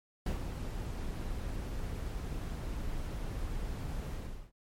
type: noise with ADSR envelope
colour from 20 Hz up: brown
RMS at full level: -30 dBFS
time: 0.26-4.52 s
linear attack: 5 ms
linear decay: 110 ms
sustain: -7 dB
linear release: 390 ms
effects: MP3 64 kbps